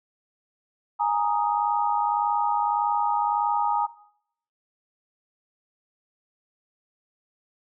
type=chord; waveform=sine; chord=Ab suspended second; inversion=none; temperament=equal; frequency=830.6 / 932.3 / 1244.5 Hz; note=Ab5 / Bb5 / Eb6; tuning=0 / 0 / 0 cents; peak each=-24 / -24 / -29 dBFS; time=0.99-3.87 s; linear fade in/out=20 ms; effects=noise-tail reverb RT60 0.7 s tail -19 dB re dry